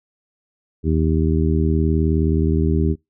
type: harmonic tone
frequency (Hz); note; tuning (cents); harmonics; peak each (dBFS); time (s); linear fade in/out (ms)
79.2; D#2; +31; 1 / 2 / 3 / 4 / 5; -18 / -21 / -23 / -24 / -25; 0.83-2.96; 50
effects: noise-tail reverb RT60 0.2 s tail -25 dB re dry